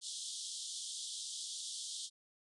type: band-pass noise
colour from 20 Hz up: pink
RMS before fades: -44 dBFS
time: 0.01-2.1 s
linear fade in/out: 50 ms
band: 3200 to 9700 Hz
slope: 96 dB/octave
effects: none